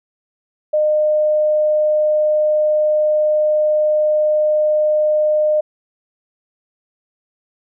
sine tone, 609 Hz, D#5, 37 cents flat, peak -12 dBFS, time 0.73-5.61 s, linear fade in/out 10 ms, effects none

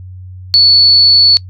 sine tone, 4435 Hz, C#8, in tune, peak -3 dBFS, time 0.54-1.37 s, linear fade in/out 0 ms, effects noise-tail reverb RT60 0.1 s tail -22 dB re dry + added 92 Hz sine -27 dBFS peak until 1.49 s

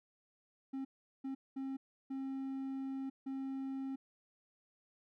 triangle tone bursts at uneven times, 268.3 Hz, C4, 44 cents sharp, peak -36 dBFS, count 5, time 0.73-0.85 / 1.24-1.35 / 1.56-1.77 / 2.1-3.1 / 3.26-3.96 s, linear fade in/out 10 ms, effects none

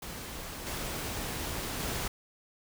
pink noise with level steps, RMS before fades -41 / -36 / -34 dBFS, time 0.02-2.08 s, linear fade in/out 5 ms, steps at 0.66 / 1.79 s, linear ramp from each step 10 ms, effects none

